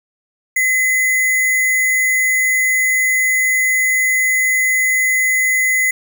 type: tone with sample-and-hold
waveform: sine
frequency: 2031 Hz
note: B6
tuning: 48 cents sharp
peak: -12 dBFS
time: 0.56-5.91 s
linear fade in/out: 5 ms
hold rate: 8820 Hz
effects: none